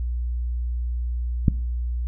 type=click; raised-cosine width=5 ms; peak=-3 dBFS; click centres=1.482 s; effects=noise-tail reverb RT60 0.5 s tail -20 dB re dry + added 60 Hz sine -23 dBFS peak until 2.07 s